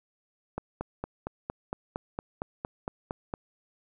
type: click train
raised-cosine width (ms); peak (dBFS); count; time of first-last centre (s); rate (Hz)
1; -18; 13; 0.58-3.339; 4.35
effects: none